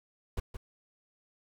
brown noise with echo, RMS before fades -32 dBFS, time 0.37-0.4 s, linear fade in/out 5 ms, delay 170 ms, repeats 1, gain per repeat -8 dB, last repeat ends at 0.57 s, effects none

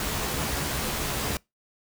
pink noise with comb filter, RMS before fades -29 dBFS, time 0-1.37 s, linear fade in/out 2 ms, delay 14 ms, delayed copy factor +0.6, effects noise-tail reverb RT60 0.2 s tail -24 dB re dry

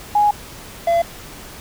sine / triangle tone pair in turn, 830.6 / 679.3 Hz, G#5 / F5, 0 / -48 cents, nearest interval minor third, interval 348 cents, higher first, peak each -11 dBFS, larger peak neither, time 0.15-0.31 / 0.87-1.02 s, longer first, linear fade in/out 5 ms, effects pink hiss -37 dBFS RMS until 1.6 s

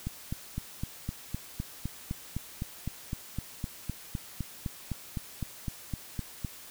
click train, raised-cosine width 5 ms, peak -20 dBFS, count 26, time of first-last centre 0.07-6.448 s, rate 3.92 Hz, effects white hiss -48 dBFS RMS until 6.7 s

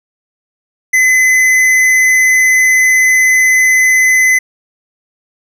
sine tone with tanh clipping, 2029 Hz, B6, 46 cents sharp, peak -8 dBFS, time 0.93-4.39 s, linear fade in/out 10 ms, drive 13 dB, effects none

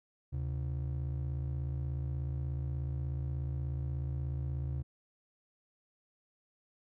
triangle ring-modulated tone, 103.83 Hz, G#2, in tune, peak -28 dBFS, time 0.32-4.83 s, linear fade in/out 20 ms, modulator 28.3 Hz, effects none

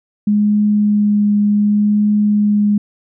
sine tone with vibrato, 207.7 Hz, G#3, in tune, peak -10 dBFS, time 0.27-2.78 s, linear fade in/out 5 ms, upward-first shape triangle, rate 0.68 Hz, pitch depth 12 cents each way, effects none

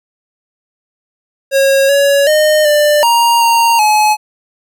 square tone with pitch steps, 545 / 562 / 612 / 594 / 937 / 927 / 851 Hz, C#5 / C#5 / D#5 / D5 / A#5 / A#5 / G#5, -29 / +24 / -29 / +20 / +9 / -10 / +42 cents, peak -8 dBFS, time 1.51-4.17 s, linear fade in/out 50 ms, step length 380 ms, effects none

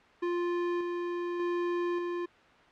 square tone with tremolo, 349.2 Hz, F4, in tune, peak -29 dBFS, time 0.22-2.26 s, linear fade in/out 10 ms, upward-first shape square, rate 0.85 Hz, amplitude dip 30%, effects white hiss -57 dBFS RMS until 2.71 s + low-pass 2000 Hz 12 dB/octave

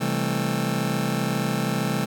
sawtooth chord, A minor seventh, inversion first, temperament just, 132 / 165 / 198 / 220 Hz, C3 / E3 / G3 / A3, +16 / +2 / +18 / 0 cents, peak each -24 dBFS, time 0-2.06 s, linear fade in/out 20 ms, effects none

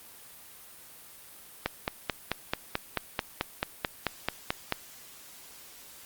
click train, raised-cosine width 0.3 ms, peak -10 dBFS, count 15, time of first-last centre 1.66-4.723 s, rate 4.57 Hz, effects white hiss -50 dBFS RMS until 6.05 s + Opus 32 kbps

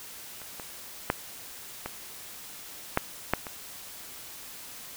clicks, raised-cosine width 0.5 ms, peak -29 / -23 / -8 / -18 / -7 / -7 / -22 dBFS, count 7, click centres 0.417 / 0.598 / 1.101 / 1.86 / 2.974 / 3.336 / 3.468 s, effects white hiss -44 dBFS RMS until 4.96 s

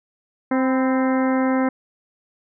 harmonic tone with a mistuned harmonic, 261.6 Hz, C4, in tune, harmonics 1 / 2 / 3 / 4 / 5 / 6 / 7 / 8, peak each -18 / -24 / -28 / -30 / -32 / -34 / -35 / -36 dBFS, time 0.51-1.69 s, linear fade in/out 5 ms, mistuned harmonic 4, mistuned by -46 cents, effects none

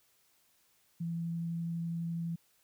sine tone with vibrato, 167.8 Hz, E3, 31 cents sharp, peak -33 dBFS, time 1-2.36 s, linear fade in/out 10 ms, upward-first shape triangle, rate 12 Hz, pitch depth 8 cents each way, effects white hiss -70 dBFS RMS until 2.63 s

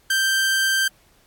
sawtooth tone, 1568 Hz, G6, in tune, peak -14 dBFS, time 0.1-0.88 s, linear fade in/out 5 ms, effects pink hiss -58 dBFS RMS until 1.26 s + AAC 64 kbps

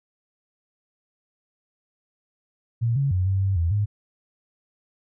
sine tone with pitch steps, 116.5 / 138.8 / 91.8 / 96.3 / 97 / 83.9 / 103.4 Hz, A#2 / C#3 / F#2 / G2 / G2 / E2 / G#2, -1 / +3 / -13 / -30 / -18 / +31 / -7 cents, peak -19 dBFS, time 2.81-3.86 s, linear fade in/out 20 ms, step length 150 ms, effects none

